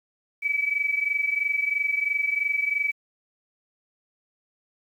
sine tone pair together, 2285 / 2308 Hz, D7 / D7, -48 / -31 cents, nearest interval unison, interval 17 cents, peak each -24 / -27 dBFS, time 0.42-2.92 s, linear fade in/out 20 ms, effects 9-bit

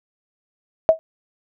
sine tone with exponential decay, 644 Hz, E5, 41 cents flat, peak -4 dBFS, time 0.89-0.99 s, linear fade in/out 0 ms, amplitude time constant 21 ms, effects none

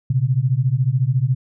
sine beating tone pair, 122.1 / 136.1 Hz, B2 / C#3, -19 / -31 cents, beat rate 14 Hz, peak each -18 dBFS, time 0.1-1.35 s, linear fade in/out 5 ms, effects none

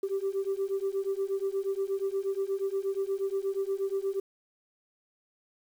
sine beating tone pair, 386.6 / 395 Hz, G4 / G4, -24 / +13 cents, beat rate 8.4 Hz, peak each -30 dBFS, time 0.03-4.2 s, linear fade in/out 5 ms, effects tanh soft clip ceiling -23 dBFS + 9-bit

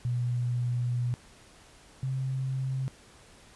sine tone pair in turn, 121.9 / 132.11 Hz, B2 / C3, -22 / +17 cents, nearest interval minor second, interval 139 cents, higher second, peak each -26 / -28 dBFS, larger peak first, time 0.05-1.14 / 2.03-2.88 s, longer first, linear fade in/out 0 ms, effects pink hiss -55 dBFS RMS until 3.55 s + resampled to 24000 Hz

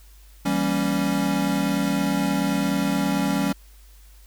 square chord, E diminished seventh, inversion none, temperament equal with one note detuned, 166.54 / 196 / 233.1 / 277.2 Hz, E3 / G3 / Bb3 / Db4, +18 / 0 / 0 / 0 cents, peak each -30 / -25 / -31 / -25 dBFS, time 0.45-3.53 s, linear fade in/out 10 ms, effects added 50 Hz sine -46 dBFS peak until 4.26 s + white hiss -56 dBFS RMS until 4.26 s

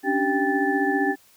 sine tone cluster, 277.6 / 292.7 / 387.3 / 790 / 1748 Hz, C#4 / D4 / G4 / G5 / A6, +3 / -6 / -21 / +13 / -12 cents, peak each -26 dBFS, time 0.03-1.16 s, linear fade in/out 50 ms, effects white hiss -56 dBFS RMS until 1.36 s

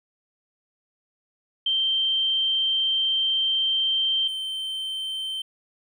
sine / triangle tone pair in turn, 3136 / 3109 Hz, G7 / G7, 0 / -15 cents, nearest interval unison, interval 15 cents, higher first, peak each -20 / -26 dBFS, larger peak first, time 1.66-4.28 / 4.28-5.42 s, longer first, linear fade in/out 5 ms, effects none

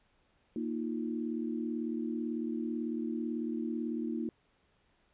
sine chord, Bb suspended fourth, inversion none, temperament equal, 233.1 / 311.1 / 349.2 Hz, Bb3 / Eb4 / F4, 0 / 0 / 0 cents, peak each -35 / -37 / -40 dBFS, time 0.56-4.29 s, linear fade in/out 2 ms, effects pink hiss -71 dBFS RMS until 5.13 s + resampled to 8000 Hz

